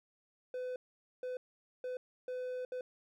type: tone bursts at uneven times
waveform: triangle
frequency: 504 Hz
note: B4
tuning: 35 cents sharp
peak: -35 dBFS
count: 5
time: 0.54-0.76 / 1.23-1.37 / 1.84-1.97 / 2.28-2.65 / 2.72-2.81 s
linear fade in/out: 2 ms
effects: none